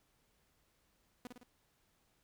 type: tone with echo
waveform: sawtooth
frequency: 246.9 Hz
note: B3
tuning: in tune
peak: -40 dBFS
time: 1.25-1.27 s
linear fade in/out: 0 ms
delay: 54 ms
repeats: 3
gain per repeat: -4 dB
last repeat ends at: 1.432 s
effects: pink hiss -75 dBFS RMS until 2.23 s